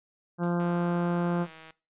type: harmonic tone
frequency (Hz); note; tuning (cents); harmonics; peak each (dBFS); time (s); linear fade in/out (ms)
173.7; F3; -9; 1 / 2 / 3 / 4 / 5 / 6 / 7 / 8 / 9; -26 / -32 / -36 / -38 / -40 / -42 / -43 / -44 / -45; 0.38-1.47; 50
type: noise with exponential decay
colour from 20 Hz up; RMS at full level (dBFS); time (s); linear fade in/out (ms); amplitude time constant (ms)
blue; -45; 0.43-0.82; 2; 84
type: click train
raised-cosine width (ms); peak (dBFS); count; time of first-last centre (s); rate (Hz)
0.3; -32; 178; 0.6-1.706; 160
effects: noise-tail reverb RT60 0.3 s tail -20 dB re dry + resampled to 8000 Hz